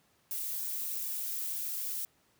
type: noise with flanger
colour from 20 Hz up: violet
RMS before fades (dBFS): -36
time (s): 0.31-2.05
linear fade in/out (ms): 0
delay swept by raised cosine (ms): 1.7 to 6.2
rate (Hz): 1.3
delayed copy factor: +0.6
effects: pink hiss -69 dBFS RMS until 2.39 s + high-pass 80 Hz 12 dB/octave